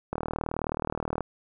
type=click train; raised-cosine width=1 ms; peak=-15 dBFS; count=43; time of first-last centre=0.13-1.207 s; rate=39 Hz; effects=none